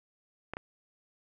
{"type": "clicks", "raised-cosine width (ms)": 0.5, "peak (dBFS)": -21, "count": 2, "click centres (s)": [0.536, 0.569], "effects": []}